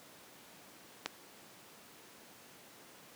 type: click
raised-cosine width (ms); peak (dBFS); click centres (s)
0.2; -16; 1.06
effects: pink hiss -56 dBFS RMS until 3.15 s + high-pass 200 Hz 12 dB/octave